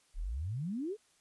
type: exponential sweep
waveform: sine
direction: up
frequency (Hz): 33 to 455.6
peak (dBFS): -34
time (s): 0.14-0.97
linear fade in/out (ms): 50
effects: white hiss -69 dBFS RMS until 1.2 s + resampled to 24000 Hz